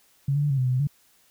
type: tone with pitch steps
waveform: sine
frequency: 138.9 / 144.9 / 146.7 / 136.7 / 128.4 / 126.7 / 127.8 / 143.9 Hz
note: C#3 / D3 / D3 / C#3 / C3 / B2 / C3 / D3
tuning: +4 / -23 / -2 / -24 / -32 / +45 / -40 / -35 cents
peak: -20 dBFS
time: 0.28-0.872 s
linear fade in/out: 5 ms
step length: 74 ms
effects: white hiss -61 dBFS RMS until 1.3 s